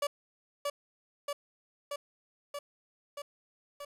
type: tone with echo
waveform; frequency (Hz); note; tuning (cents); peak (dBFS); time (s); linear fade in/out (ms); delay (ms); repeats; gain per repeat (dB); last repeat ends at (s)
30% pulse; 575; D5; -37; -26; 0.02-0.07; 5; 630; 6; -2; 3.85
effects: resampled to 32000 Hz + 10-bit